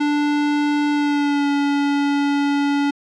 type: tone with pitch glide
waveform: square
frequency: 293.5 to 284.7 Hz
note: D4 to C#4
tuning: -1 to +46 cents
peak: -17 dBFS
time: 0-2.91 s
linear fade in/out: 10 ms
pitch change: -53 cents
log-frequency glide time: 0.92-1.48 s
effects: low-pass 4000 Hz 12 dB/octave